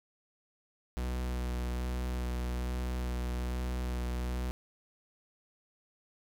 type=tone with vibrato; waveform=45% pulse; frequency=61.7 Hz; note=B1; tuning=1 cent flat; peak=-32 dBFS; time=0.97-4.51 s; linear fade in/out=0 ms; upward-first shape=sine; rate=1.2 Hz; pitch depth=14 cents each way; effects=none